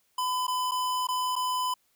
square tone with dropouts, 1007 Hz, B5, 33 cents sharp, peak -27 dBFS, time 0.18-1.74 s, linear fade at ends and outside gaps 5 ms, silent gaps 0.469-0.479 / 0.712-0.717 / 1.071-1.086 / 1.356-1.362 s, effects white hiss -70 dBFS RMS until 1.95 s

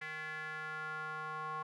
square tone with band-pass filter sweep, 155.56 Hz, D#3, in tune, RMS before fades -42 dBFS, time 0.01-1.63 s, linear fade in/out 10 ms, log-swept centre 1900 to 1100 Hz, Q 4.7, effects none

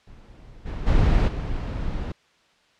brown noise with level steps, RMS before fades -45 / -30 / -18 / -28 dBFS, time 0.07-2.12 s, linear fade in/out 5 ms, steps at 0.65 / 0.86 / 1.27 s, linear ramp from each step 20 ms, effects white hiss -60 dBFS RMS until 2.79 s + low-pass 4000 Hz 12 dB/octave

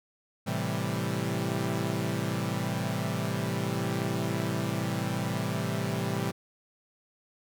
sawtooth chord, A minor seventh, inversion none, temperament equal, 110 / 130.81 / 164.81 / 196 Hz, A2 / C3 / E3 / G3, 0 / 0 / 0 / 0 cents, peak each -30 dBFS, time 0.46-6.32 s, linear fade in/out 20 ms, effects none

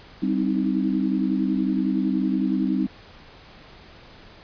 sine tone cluster, 194.9 / 260.5 / 309.6 / 320.4 Hz, G3 / C4 / D#4 / E4, -10 / -7 / -9 / -49 cents, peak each -24 / -24 / -26 / -32 dBFS, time 0.22-2.87 s, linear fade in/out 10 ms, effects pink hiss -47 dBFS RMS until 4.43 s + resampled to 11025 Hz

